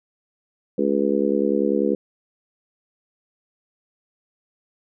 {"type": "harmonic tone", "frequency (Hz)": 70.2, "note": "C#2", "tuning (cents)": 22, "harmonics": [3, 4, 5, 6, 7], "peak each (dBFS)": [-24, -24, -24, -24, -24], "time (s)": [0.78, 1.95], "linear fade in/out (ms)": 5, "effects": []}